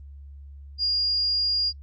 sine tone, 4834 Hz, D8, 49 cents sharp, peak -21 dBFS, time 0.78-1.73 s, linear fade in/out 50 ms, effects added 70 Hz sine -40 dBFS peak until 1.82 s + Opus 32 kbps

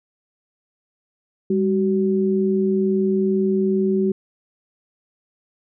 sine tone pair together, 200.2 / 377.9 Hz, G3 / F#4, +37 / +37 cents, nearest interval major seventh, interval 1100 cents, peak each -19 dBFS, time 1.5-4.12 s, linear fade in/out 5 ms, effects none

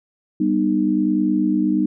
sine chord, G augmented, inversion none, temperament just, 196 / 245 / 306.2 Hz, G3 / B3 / D#4, 0 / -14 / -28 cents, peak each -21 / -22 / -18 dBFS, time 0.4-1.86 s, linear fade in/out 5 ms, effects none

